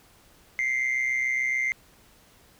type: tone with amplitude modulation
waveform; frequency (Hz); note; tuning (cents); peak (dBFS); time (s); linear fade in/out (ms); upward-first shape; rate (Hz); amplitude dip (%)
sine; 2089; C7; -3; -18; 0.59-1.72; 0; sine; 127; 75
effects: tanh soft clip ceiling -20 dBFS + pink hiss -57 dBFS RMS until 2.59 s